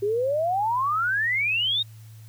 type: exponential sweep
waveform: sine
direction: up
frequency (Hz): 392 to 3791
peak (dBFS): -21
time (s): 0.02-1.83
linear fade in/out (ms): 10
effects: added 110 Hz sine -42 dBFS peak until 2.28 s + white hiss -57 dBFS RMS until 2.28 s